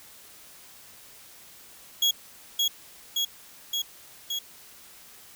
35% pulse tone with echo, 3322 Hz, G#7, in tune, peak -18 dBFS, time 2.02-2.11 s, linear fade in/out 5 ms, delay 570 ms, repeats 4, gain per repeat -2 dB, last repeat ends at 4.39 s, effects white hiss -50 dBFS RMS until 5.35 s

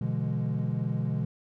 triangle chord, E dominant seventh, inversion second, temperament equal with one note detuned, 123.47 / 146.83 / 168.96 / 207.7 Hz, B2 / D3 / E3 / G#3, 0 / 0 / +43 / 0 cents, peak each -28 / -29 / -31 / -32 dBFS, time 0.01-1.25 s, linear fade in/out 5 ms, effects tanh soft clip ceiling -17 dBFS

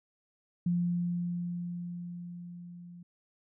sine tone with level ramp, 174.61 Hz, F3, in tune, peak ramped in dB -25 to -46 dBFS, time 0.66-3.03 s, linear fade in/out 5 ms, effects none

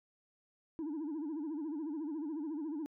sine tone with vibrato, 305.9 Hz, D#4, 29 cents flat, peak -34 dBFS, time 0.79-2.86 s, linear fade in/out 0 ms, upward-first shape sine, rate 14 Hz, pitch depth 140 cents each way, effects tanh soft clip ceiling -35 dBFS

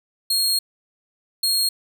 sawtooth tone bursts at uneven times, 4262 Hz, C8, 31 cents sharp, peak -15 dBFS, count 2, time 0.3-0.59 / 1.43-1.69 s, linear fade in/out 5 ms, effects none

